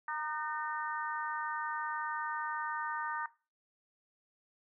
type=harmonic tone with a mistuned harmonic; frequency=304.4 Hz; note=D#4; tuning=38 cents flat; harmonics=3 / 4 / 5 / 6; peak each=-39 / -40 / -41 / -42 dBFS; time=0.08-3.26 s; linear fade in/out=2 ms; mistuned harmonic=3; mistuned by=+28 cents; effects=noise-tail reverb RT60 0.3 s tail -17 dB re dry